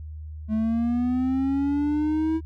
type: linear sweep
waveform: triangle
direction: up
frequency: 214.4 to 324.1 Hz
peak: -19 dBFS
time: 0.48-2.41 s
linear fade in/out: 50 ms
effects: added 77 Hz sine -34 dBFS peak until 2.45 s